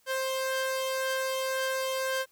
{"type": "tone pair together", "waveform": "sawtooth", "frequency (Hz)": [526.3, 1577], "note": ["C5", "G6"], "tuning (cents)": [10, 10], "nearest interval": "octave + perfect fifth", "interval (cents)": 1900, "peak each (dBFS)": [-25, -33], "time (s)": [0.06, 2.26], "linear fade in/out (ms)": 50, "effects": ["white hiss -66 dBFS RMS until 2.31 s"]}